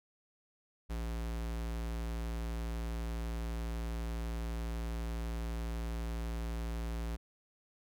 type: tone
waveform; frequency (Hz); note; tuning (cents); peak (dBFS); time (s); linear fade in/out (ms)
square; 57; A#1; -38; -36; 0.89-7.17; 20
effects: none